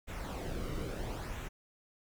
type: noise with flanger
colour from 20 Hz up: brown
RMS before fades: -39 dBFS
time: 0.07-1.49 s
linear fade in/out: 20 ms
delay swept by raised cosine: 0.2 to 1.2 ms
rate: 0.75 Hz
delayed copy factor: -0.55
effects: none